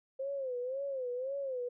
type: tone with vibrato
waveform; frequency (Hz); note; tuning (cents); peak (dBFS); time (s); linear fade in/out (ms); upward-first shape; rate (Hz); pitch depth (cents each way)
sine; 523.3; C5; 0; -34; 0.19-1.69; 10; sine; 1.9; 120
effects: none